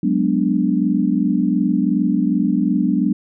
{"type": "chord", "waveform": "sine", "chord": "G# half-diminished seventh", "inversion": "third", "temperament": "equal", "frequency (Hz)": [185, 207.7, 246.9, 293.7], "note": ["F#3", "G#3", "B3", "D4"], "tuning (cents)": [0, 0, 0, 0], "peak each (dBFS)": -20, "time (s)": [0.03, 3.13], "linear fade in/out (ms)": 5, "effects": []}